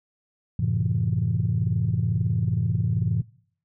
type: chord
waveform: sine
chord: F# half-diminished seventh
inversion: none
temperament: just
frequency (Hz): 92.5 / 111 / 133.2 / 166.5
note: F#2 / A2 / C3 / E3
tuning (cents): 0 / +16 / +31 / +18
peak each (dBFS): -28 / -23 / -27 / -27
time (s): 0.59-3.22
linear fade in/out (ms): 5
effects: noise-tail reverb RT60 0.6 s tail -23 dB re dry + tanh soft clip ceiling -13 dBFS